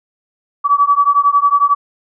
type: beating tone pair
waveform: sine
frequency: 1140 / 1151 Hz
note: C#6 / D6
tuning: +48 / -35 cents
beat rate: 11 Hz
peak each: -12 dBFS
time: 0.64-1.75 s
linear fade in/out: 20 ms
effects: none